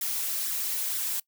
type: noise with flanger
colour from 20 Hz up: blue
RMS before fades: -30 dBFS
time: 0.01-1.2 s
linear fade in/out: 5 ms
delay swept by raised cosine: 0.54 to 5.34 ms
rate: 2.1 Hz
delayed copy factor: +0.6
effects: noise-tail reverb RT60 0.1 s tail -22 dB re dry